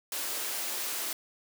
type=high-pass noise; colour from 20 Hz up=white; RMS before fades=-34 dBFS; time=0.12-1.13 s; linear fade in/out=2 ms; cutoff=260 Hz; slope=24 dB/octave; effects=none